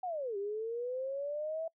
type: linear two-way sweep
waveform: sine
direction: down then up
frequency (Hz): 759 to 392 to 659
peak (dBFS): -34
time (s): 0.03-1.68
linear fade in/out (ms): 5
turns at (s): 0.37
effects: noise-tail reverb RT60 0.1 s tail -26 dB re dry